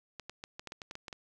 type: clicks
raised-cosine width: 0.2 ms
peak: -25 dBFS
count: 11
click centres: 0.197 / 0.296 / 0.439 / 0.595 / 0.673 / 0.721 / 0.818 / 0.911 / 0.954 / 1.082 / 1.128 s
effects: none